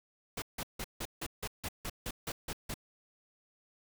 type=noise bursts; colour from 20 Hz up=pink; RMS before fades=-38 dBFS; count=12; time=0.37-2.742 s; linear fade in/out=5 ms; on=51 ms; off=160 ms; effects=none